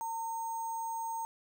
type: tone with sample-and-hold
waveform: sine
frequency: 911 Hz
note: A#5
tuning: 40 cents flat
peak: -34 dBFS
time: 0.01-1.25 s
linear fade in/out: 0 ms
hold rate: 7350 Hz
effects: none